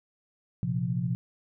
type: chord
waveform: sine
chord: Bb suspended second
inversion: none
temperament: equal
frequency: 116.54 / 130.81 / 174.61 Hz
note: Bb2 / C3 / F3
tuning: 0 / 0 / 0 cents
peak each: -32 / -30 / -30 dBFS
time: 0.63-1.15 s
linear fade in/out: 0 ms
effects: none